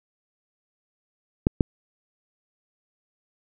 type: clicks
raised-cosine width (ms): 3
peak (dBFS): -4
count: 2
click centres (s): 1.469 / 1.608
effects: none